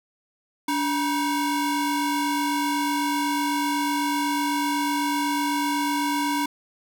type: ring-modulated tone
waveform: 45% pulse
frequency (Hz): 626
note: D#5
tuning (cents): +10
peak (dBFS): -19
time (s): 0.68-6.46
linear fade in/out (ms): 5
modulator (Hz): 337
effects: none